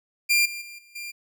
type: tone with level steps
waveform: sawtooth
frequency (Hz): 2389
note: D7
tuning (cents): +29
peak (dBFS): -14 / -29 / -36 / -48 / -30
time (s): 0.29-1.12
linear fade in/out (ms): 20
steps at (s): 0.45 / 0.61 / 0.78 / 0.95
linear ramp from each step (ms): 10
effects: none